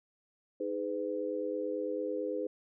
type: chord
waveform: sine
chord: G# minor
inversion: second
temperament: equal with one note detuned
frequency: 311.1 / 415.3 / 504.3 Hz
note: D#4 / G#4 / B4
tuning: 0 / 0 / +36 cents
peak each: -38 / -37 / -35 dBFS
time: 0.6-2.47 s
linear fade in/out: 5 ms
effects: none